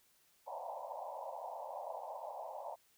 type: band-pass noise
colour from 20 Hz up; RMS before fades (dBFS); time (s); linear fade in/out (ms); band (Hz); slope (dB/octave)
white; -45; 0.46-2.76; 20; 530 to 970; 96
effects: white hiss -71 dBFS RMS until 2.97 s